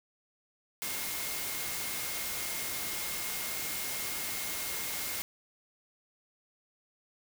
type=tone in noise; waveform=sine; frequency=2138 Hz; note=C7; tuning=37 cents sharp; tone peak=-45 dBFS; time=0.82-5.22 s; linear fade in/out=0 ms; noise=white; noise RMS=-36 dBFS; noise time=0.82-5.22 s; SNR=-12 dB; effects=none